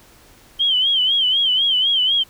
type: tone with vibrato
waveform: sine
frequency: 3136 Hz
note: G7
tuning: in tune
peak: -14 dBFS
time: 0.59-2.24 s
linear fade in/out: 20 ms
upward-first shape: sine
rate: 4 Hz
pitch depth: 98 cents each way
effects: pink hiss -49 dBFS RMS until 2.29 s